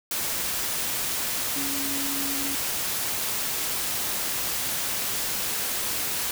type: tone in noise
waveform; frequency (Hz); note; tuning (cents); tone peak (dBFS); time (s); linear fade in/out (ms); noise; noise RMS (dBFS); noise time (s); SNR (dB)
sine; 278.2; C#4; +6; -33; 1.56-2.55; 2; white; -28; 0.11-6.31; -8
effects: none